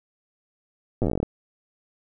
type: slowing click train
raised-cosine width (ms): 2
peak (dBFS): -11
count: 14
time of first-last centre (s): 1.02-1.23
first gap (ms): 8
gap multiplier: 1.11
effects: none